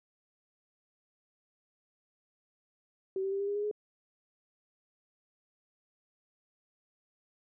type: tone with pitch steps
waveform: sine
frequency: 382 / 388 / 394.1 / 400.3 / 406.6 / 413 / 419.5 Hz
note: G4 / G4 / G4 / G4 / G#4 / G#4 / G#4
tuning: -45 / -18 / +9 / +36 / -37 / -10 / +17 cents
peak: -30 dBFS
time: 3.16-3.713 s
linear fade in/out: 2 ms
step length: 79 ms
effects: none